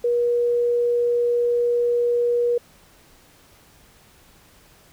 sine tone, 479.3 Hz, A#4, 48 cents sharp, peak -17 dBFS, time 0.04-2.58 s, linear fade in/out 5 ms, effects pink hiss -53 dBFS RMS until 4.92 s

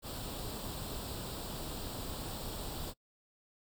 pink noise with comb filter, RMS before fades -41 dBFS, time 0.02-2.94 s, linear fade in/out 50 ms, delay 0.24 ms, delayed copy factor +0.65, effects noise-tail reverb RT60 0.1 s tail -23 dB re dry

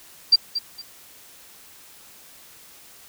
sine tone with echo, 4718 Hz, D8, 7 cents sharp, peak -9 dBFS, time 0.32-0.36 s, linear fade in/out 10 ms, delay 230 ms, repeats 2, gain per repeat -12 dB, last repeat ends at 0.82 s, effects white hiss -48 dBFS RMS until 3.08 s

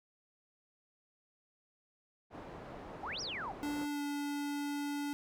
white low-pass noise, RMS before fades -48 dBFS, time 2.3-3.87 s, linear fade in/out 50 ms, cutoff 800 Hz, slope 12 dB/octave
sine exponential two-way sweep, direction up then down, 719 to 5920 to 719 Hz, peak -38 dBFS, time 3.03-3.52 s, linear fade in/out 5 ms, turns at 3.21 s
square tone with pitch glide, 291.9 to 288.2 Hz, D4 to D4, -10 to -33 cents, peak -36 dBFS, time 3.63-5.13 s, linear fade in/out 0 ms, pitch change -23 cents, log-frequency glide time 3.89-4.01 s
effects none

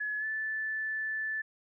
sine tone with pitch glide, 1700 to 1750.8 Hz, G#6 to A6, +40 to -9 cents, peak -31 dBFS, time 0-1.42 s, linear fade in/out 10 ms, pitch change +51 cents, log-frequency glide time 0.19-0.25 s, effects none

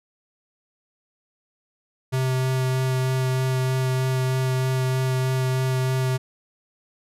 square tone with vibrato, 130 Hz, C3, 11 cents flat, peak -21 dBFS, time 2.12-6.18 s, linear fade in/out 20 ms, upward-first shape sine, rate 3.2 Hz, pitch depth 9 cents each way, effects resampled to 32000 Hz

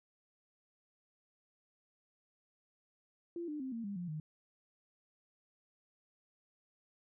sine tone with pitch steps, 342.2 / 299.6 / 262.4 / 229.7 / 201.1 / 176.11 / 154.2 Hz, F4 / D4 / C4 / A#3 / G3 / F3 / D#3, -35 / +35 / +5 / -25 / +44 / +15 / -15 cents, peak -38 dBFS, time 3.36-4.2 s, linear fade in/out 2 ms, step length 120 ms, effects none

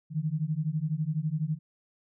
sine beating tone pair, 149.3 / 161.3 Hz, D3 / E3, +29 / -37 cents, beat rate 12 Hz, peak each -30 dBFS, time 0.1-1.59 s, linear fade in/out 50 ms, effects none

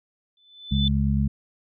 sine tone with exponential growth, 3511 Hz, A7, 4 cents flat, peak -21 dBFS, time 0.37-0.88 s, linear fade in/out 2 ms, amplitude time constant 110 ms
harmonic tone, 69.3 Hz, C#2, in tune, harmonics 1 / 2 / 3, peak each -23 / -24 / -24 dBFS, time 0.71-1.28 s, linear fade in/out 10 ms
effects none

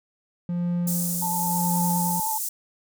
triangle tone with tremolo, 174.61 Hz, F3, in tune, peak -20 dBFS, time 0.49-2.2 s, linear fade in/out 2 ms, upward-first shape sine, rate 0.94 Hz, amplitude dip 60%
pink high-pass noise, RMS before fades -29 dBFS, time 0.87-2.49 s, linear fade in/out 5 ms, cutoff 7200 Hz, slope 24 dB/octave
sine tone with vibrato, 880 Hz, A5, in tune, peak -26 dBFS, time 1.22-2.38 s, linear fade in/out 5 ms, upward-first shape triangle, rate 9.6 Hz, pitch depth 37 cents each way
effects none

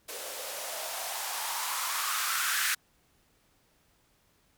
violet noise with band-pass filter sweep, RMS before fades -33 dBFS, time 0.08-2.75 s, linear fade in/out 10 ms, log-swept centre 460 to 1600 Hz, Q 3.9, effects pink hiss -68 dBFS RMS until 4.57 s

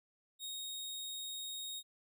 sawtooth tone, 3740 Hz, A#7, 5 cents sharp, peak -38 dBFS, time 0.39-1.83 s, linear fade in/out 50 ms, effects none

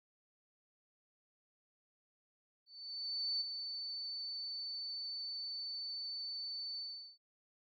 sine tone with ADSR envelope, 4513 Hz, C#8, 30 cents sharp, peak -33 dBFS, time 2.66-7.18 s, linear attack 750 ms, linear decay 14 ms, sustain -7 dB, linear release 390 ms, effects none

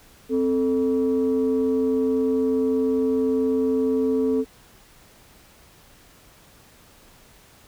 sine tone pair together, 261.6 / 440 Hz, C4 / A4, 0 / 0 cents, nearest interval major sixth, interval 900 cents, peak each -20 dBFS, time 0.29-4.45 s, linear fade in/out 50 ms, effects tanh soft clip ceiling -14 dBFS + pink hiss -52 dBFS RMS until 7.67 s

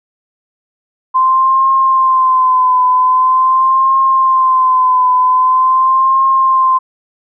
sine tone with vibrato, 1037 Hz, C6, 16 cents flat, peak -7 dBFS, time 1.14-6.79 s, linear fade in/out 20 ms, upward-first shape triangle, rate 0.44 Hz, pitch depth 52 cents each way, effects none

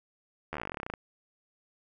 slowing click train, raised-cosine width 0.5 ms, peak -20 dBFS, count 19, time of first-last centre 0.53-0.938 s, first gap 12 ms, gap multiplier 1.07, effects none

